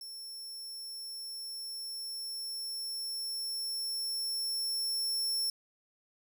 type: tone with level ramp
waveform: sawtooth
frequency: 5400 Hz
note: E8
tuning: 41 cents sharp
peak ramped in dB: -40 to -27 dBFS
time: 0.01-5.5 s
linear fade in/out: 2 ms
effects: none